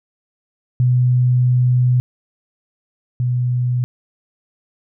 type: tone pair in turn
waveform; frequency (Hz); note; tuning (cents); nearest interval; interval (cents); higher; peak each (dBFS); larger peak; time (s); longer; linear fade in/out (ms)
sine; 124.9 / 123.89; B2 / B2; +20 / +6; unison; 14; first; -11 / -15; first; 0.8-2 / 3.2-3.84; first; 0
effects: none